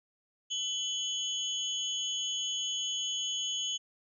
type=tone cluster; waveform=sine; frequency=3025 / 3345 / 6630 Hz; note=F#7 / G#7 / G#8; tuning=+38 / +12 / -4 cents; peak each=-33 / -40 / -37 dBFS; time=0.5-3.78 s; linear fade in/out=20 ms; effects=none